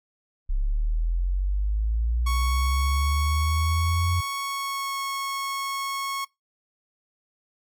sine linear sweep, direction up, 32.96 to 89.4 Hz, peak -21 dBFS, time 0.49-4.21 s, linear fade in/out 10 ms
sawtooth tone with pitch glide, 1108.7 to 1098.5 Hz, C#6 to C#6, 0 to -16 cents, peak -24 dBFS, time 2.26-6.25 s, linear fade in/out 10 ms, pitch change -16 cents, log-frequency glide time 4.39-5.01 s
effects noise-tail reverb RT60 0.2 s tail -24 dB re dry + AAC 64 kbps

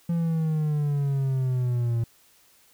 triangle exponential sweep, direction down, 171.1 to 114.9 Hz, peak -20 dBFS, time 0.09-2.04 s, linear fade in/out 5 ms, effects white hiss -59 dBFS RMS until 2.73 s

